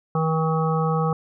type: harmonic tone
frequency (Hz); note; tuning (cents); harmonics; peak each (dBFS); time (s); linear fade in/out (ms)
160; D#3; +49; 1 / 3 / 5 / 7 / 8; -21 / -26 / -28 / -29 / -30; 0.15-1.13; 2
effects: none